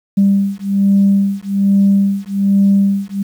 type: beating tone pair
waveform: sine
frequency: 197.4 / 198.6 Hz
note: G3 / G3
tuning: +12 / +23 cents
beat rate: 1.2 Hz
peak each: -12 dBFS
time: 0.17-3.23 s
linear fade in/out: 10 ms
effects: tanh soft clip ceiling -3 dBFS + 7-bit